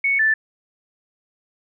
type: tone pair in turn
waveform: sine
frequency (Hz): 2217 / 1759.6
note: C#7 / A6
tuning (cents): 0 / 0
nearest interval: major third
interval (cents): 400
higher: first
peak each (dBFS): -16 / -14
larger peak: second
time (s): 0.04-0.19 / 0.19-0.34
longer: neither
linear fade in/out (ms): 5
effects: none